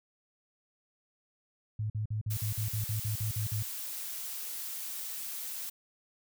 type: tone bursts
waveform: sine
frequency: 107.3 Hz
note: A2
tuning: 43 cents flat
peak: -30 dBFS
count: 12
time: 1.79-3.627 s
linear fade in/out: 5 ms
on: 110 ms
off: 47 ms
type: noise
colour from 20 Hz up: blue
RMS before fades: -39 dBFS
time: 2.3-5.7 s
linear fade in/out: 10 ms
effects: none